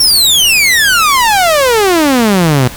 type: exponential sweep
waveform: sawtooth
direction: down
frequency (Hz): 5588 to 120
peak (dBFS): -3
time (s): 0-2.68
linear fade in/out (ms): 5
effects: pink hiss -28 dBFS RMS until 2.76 s